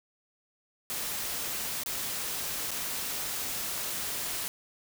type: noise with dropouts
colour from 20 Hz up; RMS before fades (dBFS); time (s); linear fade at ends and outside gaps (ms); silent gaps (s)
white; -34; 0.9-4.48; 0; 1.835-1.861 / 2.708-2.715
effects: none